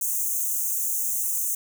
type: high-pass noise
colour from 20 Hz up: white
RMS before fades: -26 dBFS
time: 0.01-1.55 s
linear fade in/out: 5 ms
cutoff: 6100 Hz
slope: 96 dB/octave
effects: none